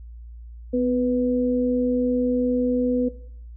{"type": "tone pair together", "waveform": "sine", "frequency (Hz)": [251.3, 493.9], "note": ["B3", "B4"], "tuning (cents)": [30, 0], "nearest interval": "octave", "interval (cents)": 1170, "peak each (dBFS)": [-21, -22], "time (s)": [0.73, 3.09], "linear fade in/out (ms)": 10, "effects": ["noise-tail reverb RT60 0.6 s tail -17 dB re dry", "added 58 Hz sine -37 dBFS peak until 3.56 s"]}